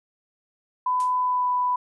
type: tone with pitch glide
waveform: sine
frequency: 1002 to 992.8 Hz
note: B5 to B5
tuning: +25 to +9 cents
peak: -20 dBFS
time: 0.86-1.76 s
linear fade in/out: 5 ms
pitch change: -16 cents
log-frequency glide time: 1.2-1.49 s
type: noise with exponential decay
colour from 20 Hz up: blue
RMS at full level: -34 dBFS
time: 1-1.17 s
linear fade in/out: 1 ms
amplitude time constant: 36 ms
effects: resampled to 22050 Hz